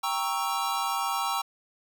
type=chord; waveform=square; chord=G diminished seventh; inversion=none; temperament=equal with one note detuned; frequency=790.8 / 932.3 / 1108.7 / 1318.5 Hz; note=G5 / Bb5 / Db6 / Fb6; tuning=+15 / 0 / 0 / 0 cents; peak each=-33 dBFS; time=0.03-1.42 s; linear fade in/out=10 ms; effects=none